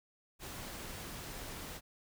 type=noise; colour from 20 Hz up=pink; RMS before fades=-45 dBFS; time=0.39-1.81 s; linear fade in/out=50 ms; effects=none